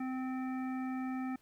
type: harmonic tone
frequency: 258.9 Hz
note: C4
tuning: 18 cents flat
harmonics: 1 / 3 / 5 / 7 / 9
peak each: -35 / -45 / -49 / -52 / -54 dBFS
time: 0-1.36 s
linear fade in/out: 5 ms
effects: pink hiss -69 dBFS RMS until 1.41 s